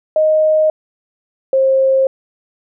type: tone pair in turn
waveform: sine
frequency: 622.3 / 532.5 Hz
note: D#5 / C5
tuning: 0 / +30 cents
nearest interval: minor third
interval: 270 cents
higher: first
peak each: -9 dBFS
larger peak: neither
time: 0.16-0.7 / 1.53-2.07 s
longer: neither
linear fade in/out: 2 ms
effects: none